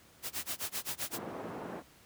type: noise with tremolo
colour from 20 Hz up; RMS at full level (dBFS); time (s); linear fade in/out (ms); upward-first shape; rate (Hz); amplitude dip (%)
white; -35; 0.22-1.19; 50; sine; 7.7; 100
type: band-pass noise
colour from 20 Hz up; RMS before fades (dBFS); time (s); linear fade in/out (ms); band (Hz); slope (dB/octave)
pink; -42; 1.1-1.83; 50; 220 to 1000; 12
effects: pink hiss -60 dBFS RMS until 2.05 s + high-pass 60 Hz 12 dB/octave